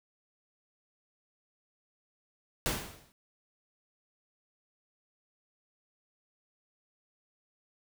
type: noise with exponential decay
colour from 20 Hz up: pink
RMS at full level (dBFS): -28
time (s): 2.66-3.12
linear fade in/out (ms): 0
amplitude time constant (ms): 100
effects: none